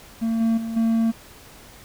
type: tone with level steps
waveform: triangle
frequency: 226.6 Hz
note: A#3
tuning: 49 cents flat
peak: -18 / -15 / -24 / -15 dBFS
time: 0.21-1.12 s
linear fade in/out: 20 ms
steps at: 0.4 / 0.57 / 0.76 s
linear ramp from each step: 10 ms
effects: pink hiss -46 dBFS RMS until 1.84 s